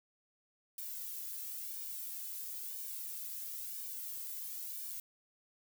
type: noise with flanger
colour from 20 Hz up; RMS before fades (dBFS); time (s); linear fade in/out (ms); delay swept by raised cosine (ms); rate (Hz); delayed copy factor
violet; -43; 0.78-5; 2; 1.5 to 2.18; 0.99; -0.85
effects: none